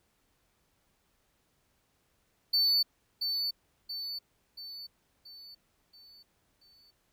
triangle tone with echo, 4502 Hz, C#8, 26 cents sharp, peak -22 dBFS, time 2.53-2.83 s, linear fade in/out 10 ms, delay 680 ms, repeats 6, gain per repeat -6 dB, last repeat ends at 6.91 s, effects pink hiss -73 dBFS RMS until 7.12 s

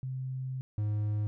sine / triangle tone pair in turn, 130.4 / 105.23 Hz, C3 / G#2, -5 / +23 cents, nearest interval major third, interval 372 cents, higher first, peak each -33 / -26 dBFS, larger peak second, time 0.03-0.61 / 0.78-1.27 s, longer first, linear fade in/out 0 ms, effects none

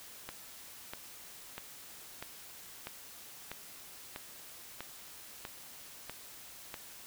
click train, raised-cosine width 0.3 ms, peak -24 dBFS, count 11, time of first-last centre 0.29-6.742 s, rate 1.55 Hz, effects white hiss -51 dBFS RMS until 7.06 s

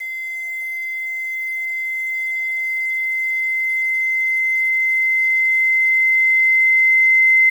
sine tone with level ramp, 2067 Hz, C7, 22 cents flat, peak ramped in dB -24 to -9 dBFS, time 0-7.5 s, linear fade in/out 10 ms, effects 7-bit

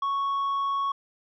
sine tone with tanh clipping, 1108.7 Hz, C#6, in tune, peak -25 dBFS, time 0.02-0.92 s, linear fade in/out 5 ms, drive 3 dB, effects none

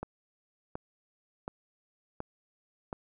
click train, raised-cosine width 1 ms, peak -22 dBFS, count 5, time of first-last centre 0.03-2.929 s, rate 1.38 Hz, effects none

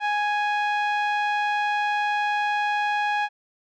sawtooth tone with low-pass filter, 830.6 Hz, G#5, in tune, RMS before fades -24 dBFS, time 0-3.29 s, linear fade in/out 50 ms, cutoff 2400 Hz, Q 1.2, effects none

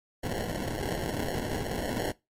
white noise with sample-and-hold, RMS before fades -32 dBFS, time 0.23-2.12 s, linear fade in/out 5 ms, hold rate 1225 Hz, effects noise-tail reverb RT60 0.2 s tail -20 dB re dry + MP3 64 kbps

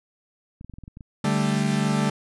clicks, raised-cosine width 5 ms, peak -28 dBFS, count 9, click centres 0.611 / 0.646 / 0.697 / 0.738 / 0.785 / 0.837 / 0.879 / 0.971 / 1.008 s
40% pulse chord, D suspended fourth, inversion none, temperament equal, 146.83 / 196 / 220 Hz, D3 / G3 / A3, 0 / 0 / 0 cents, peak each -24 dBFS, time 1.24-2.1 s, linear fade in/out 5 ms
effects resampled to 24000 Hz

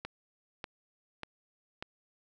click train, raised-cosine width 0.3 ms, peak -22 dBFS, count 4, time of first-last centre 0.05-1.825 s, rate 1.69 Hz, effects none

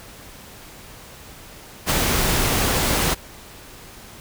pink noise with ADSR envelope, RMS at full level -18 dBFS, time 1.86-3.15 s, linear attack 39 ms, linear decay 25 ms, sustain -2 dB, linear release 21 ms, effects pink hiss -42 dBFS RMS until 4.2 s

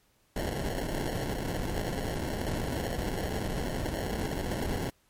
pink noise with sample-and-hold, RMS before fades -32 dBFS, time 0.36-4.9 s, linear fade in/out 2 ms, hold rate 1225 Hz, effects pink hiss -68 dBFS RMS until 5.09 s + MP3 64 kbps

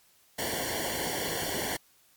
pink noise with comb filter, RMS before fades -32 dBFS, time 0.38-1.77 s, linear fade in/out 10 ms, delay 0.79 ms, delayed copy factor -1, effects white hiss -63 dBFS RMS until 2.16 s + MP3 96 kbps

